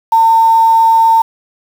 sine tone with quantisation, 904 Hz, A5, 47 cents sharp, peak -5 dBFS, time 0.12-1.22 s, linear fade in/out 5 ms, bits 5, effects none

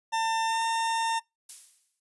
40% pulse tone with pitch glide, 900 to 908.9 Hz, A5 to A#5, +39 to -44 cents, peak -24 dBFS, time 0.12-1.2 s, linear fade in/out 20 ms, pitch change +17 cents, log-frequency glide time 0.46-0.63 s
clicks, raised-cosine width 0.3 ms, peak -33 dBFS, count 2, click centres 0.254 / 0.617 s
violet noise with exponential decay, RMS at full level -35 dBFS, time 1.49-2 s, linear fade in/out 5 ms, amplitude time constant 110 ms
effects noise-tail reverb RT60 0.2 s tail -23 dB re dry + resampled to 24000 Hz

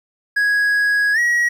triangle tone with pitch glide, 1661.2 to 1908.2 Hz, G#6 to A#6, 0 to +40 cents, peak -12 dBFS, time 0.36-1.49 s, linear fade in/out 10 ms, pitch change +240 cents, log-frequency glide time 1.13-1.19 s, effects 9-bit

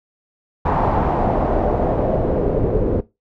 pink noise with low-pass filter sweep, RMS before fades -18 dBFS, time 0.65-3.01 s, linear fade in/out 10 ms, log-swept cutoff 950 to 420 Hz, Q 2.5, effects noise-tail reverb RT60 0.2 s tail -17 dB re dry

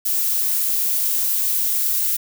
violet noise, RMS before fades -20 dBFS, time 0.05-2.17 s, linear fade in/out 10 ms, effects none

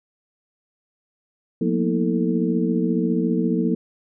sine tone cluster, 179.3 / 226.3 / 240.9 / 322.7 / 445.6 Hz, F3 / A3 / B3 / E4 / A4, +46 / +49 / -43 / -37 / +22 cents, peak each -23 / -27 / -23 / -25 / -27 dBFS, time 1.61-3.75 s, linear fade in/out 5 ms, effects none

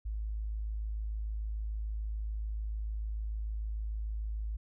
sine tone, 53.4 Hz, G#1, 49 cents sharp, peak -33 dBFS, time 0.05-4.57 s, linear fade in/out 10 ms, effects none

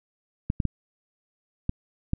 clicks, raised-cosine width 5 ms, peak -12 dBFS, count 5, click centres 0.501 / 0.602 / 0.653 / 1.694 / 2.134 s, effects none

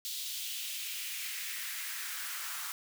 white noise with high-pass filter sweep, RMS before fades -39 dBFS, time 0.05-2.72 s, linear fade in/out 0 ms, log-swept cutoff 3700 to 1200 Hz, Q 2.3, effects none

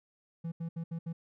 triangle tone bursts at uneven times, 166.1 Hz, E3, 13 cents sharp, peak -32 dBFS, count 5, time 0.44-0.52 / 0.6-0.69 / 0.76-0.84 / 0.91-0.99 / 1.06-1.13 s, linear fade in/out 10 ms, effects none

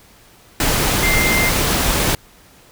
sine tone in noise, 2093 Hz, C7, in tune, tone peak -17 dBFS, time 1.03-1.49 s, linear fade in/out 2 ms, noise pink, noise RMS -17 dBFS, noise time 0.6-2.15 s, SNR -3 dB, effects pink hiss -48 dBFS RMS until 2.71 s

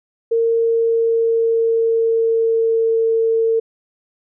sine tone with pitch glide, 458.7 to 452.1 Hz, A#4 to A4, -28 to +47 cents, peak -13 dBFS, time 0.31-3.6 s, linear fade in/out 10 ms, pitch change -25 cents, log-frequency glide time 0.57-3.07 s, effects none

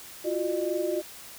sine tone cluster, 342.7 / 365.7 / 607 Hz, F4 / F#4 / D#5, -33 / -20 / -43 cents, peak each -30 dBFS, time 0.24-1.02 s, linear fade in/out 20 ms, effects white hiss -45 dBFS RMS until 1.38 s

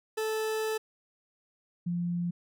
40% pulse / sine tone pair in turn, 437.1 / 173.96 Hz, A4 / F3, -11 / -6 cents, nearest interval octave + major third, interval 1595 cents, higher first, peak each -28 / -28 dBFS, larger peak neither, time 0.17-0.78 / 1.86-2.31 s, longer first, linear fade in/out 10 ms, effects none

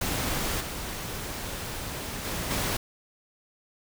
pink noise with level steps, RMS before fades -29 / -35 / -32 / -28 dBFS, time 0.01-2.77 s, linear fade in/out 5 ms, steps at 0.6 / 2.24 / 2.5 s, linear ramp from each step 10 ms, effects none

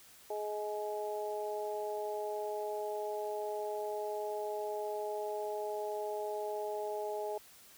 harmonic tone, 210.2 Hz, G#3, 21 cents sharp, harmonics 2 / 3 / 4, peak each -38 / -40 / -41 dBFS, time 0.3-7.38 s, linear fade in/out 5 ms, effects white hiss -58 dBFS RMS until 7.77 s

